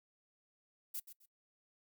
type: noise with echo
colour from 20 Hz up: violet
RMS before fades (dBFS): -41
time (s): 0.94-1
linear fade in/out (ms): 10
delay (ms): 130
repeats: 2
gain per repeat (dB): -12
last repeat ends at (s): 1.26
effects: noise-tail reverb RT60 0.1 s tail -20 dB re dry